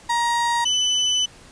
35% pulse tone pair in turn, 943 / 3004 Hz, A#5 / F#7, +20 / +26 cents, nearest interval octave + minor sixth, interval 2006 cents, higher second, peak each -17 / -16 dBFS, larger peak second, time 0.09-0.65 / 0.65-1.26 s, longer second, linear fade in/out 10 ms, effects pink hiss -47 dBFS RMS until 1.51 s + resampled to 22050 Hz

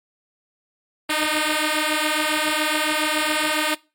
5% pulse beating tone pair, 303.2 / 310.4 Hz, D#4 / D#4, -45 / -4 cents, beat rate 7.2 Hz, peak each -11 dBFS, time 1.09-3.75 s, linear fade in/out 10 ms, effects noise-tail reverb RT60 0.3 s tail -23 dB re dry + MP3 64 kbps

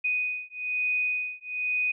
sine beating tone pair, 2489 / 2490.1 Hz, D#7 / D#7, 0 / +1 cents, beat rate 1.1 Hz, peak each -29 / -29 dBFS, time 0.04-1.92 s, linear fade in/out 10 ms, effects none

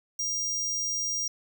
square tone, 5700 Hz, F8, 34 cents sharp, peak -28 dBFS, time 0.19-1.28 s, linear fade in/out 5 ms, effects none

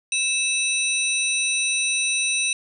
sine tone cluster, 2624 / 3906 / 5930 / 8790 Hz, E7 / B7 / F#8 / C#9, -9 / -20 / +3 / -16 cents, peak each -23 / -27 / -28 / -26 dBFS, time 0.12-2.53 s, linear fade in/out 2 ms, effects none

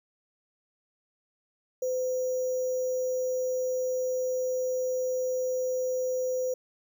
sine tone with sample-and-hold, 510 Hz, C5, 44 cents flat, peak -26 dBFS, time 1.82-6.54 s, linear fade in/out 5 ms, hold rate 6300 Hz, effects none

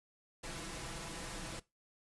pink noise with comb filter, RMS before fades -44 dBFS, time 0.43-1.6 s, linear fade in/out 10 ms, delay 6 ms, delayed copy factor +0.6, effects noise-tail reverb RT60 0.2 s tail -19 dB re dry + resampled to 24000 Hz

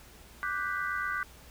sine chord, G major seventh, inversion second, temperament equal, 1174.7 / 1480 / 1568 / 1975.5 Hz, D6 / F#6 / G6 / B6, 0 / 0 / 0 / 0 cents, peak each -35 / -34 / -36 / -39 dBFS, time 0.43-1.23 s, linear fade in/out 0 ms, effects added 60 Hz sine -55 dBFS peak until 1.5 s + pink hiss -54 dBFS RMS until 1.5 s

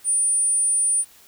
sine tone, 9300 Hz, D9, 18 cents flat, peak -17 dBFS, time 0.04-1.05 s, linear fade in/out 50 ms, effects white hiss -51 dBFS RMS until 1.27 s

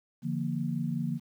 sine chord, Bb major, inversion first, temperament equal with one note detuned, 146.83 / 172.21 / 233.1 Hz, D3 / F3 / Bb3, 0 / -24 / 0 cents, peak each -33 dBFS, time 0.22-1.2 s, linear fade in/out 50 ms, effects 10-bit

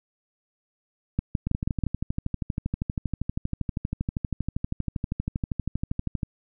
two click trains, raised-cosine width 5 ms, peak -14 / -11 dBFS, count 61 / 5, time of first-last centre 1.47-6.232 / 1.19-1.837 s, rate 12.6 / 6.18 Hz, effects none

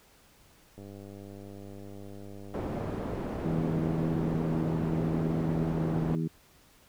click train, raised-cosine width 2 ms, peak -33 dBFS, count 363, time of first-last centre 0.78-4.411 s, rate 99.7 Hz
white low-pass noise, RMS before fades -35 dBFS, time 2.54-6.15 s, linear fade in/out 0 ms, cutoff 470 Hz, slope 12 dB/octave
harmonic tone, 80.8 Hz, E2, 34 cents flat, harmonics 2 / 3 / 4 / 5, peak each -29 / -35 / -36 / -41 dBFS, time 3.45-6.28 s, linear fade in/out 10 ms
effects pink hiss -60 dBFS RMS until 6.88 s

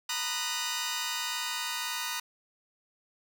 10% pulse chord, B major seventh, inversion third, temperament just, 926 / 987.8 / 1234.7 / 1481.6 Hz, A#5 / B5 / D#6 / F#6, -12 / 0 / -14 / +2 cents, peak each -29 dBFS, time 0.09-2.2 s, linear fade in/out 5 ms, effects none

